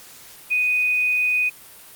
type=tone; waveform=sine; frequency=2489 Hz; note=D#7; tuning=in tune; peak=-17 dBFS; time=0.5-1.5 s; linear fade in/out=20 ms; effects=white hiss -44 dBFS RMS until 1.95 s + Opus 48 kbps